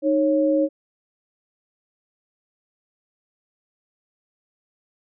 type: tone pair together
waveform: sine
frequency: 308.7 / 550 Hz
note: D#4 / C#5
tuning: -14 / -14 cents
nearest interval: minor seventh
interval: 1000 cents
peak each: -19 dBFS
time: 0.02-0.69 s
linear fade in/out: 50 ms
effects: none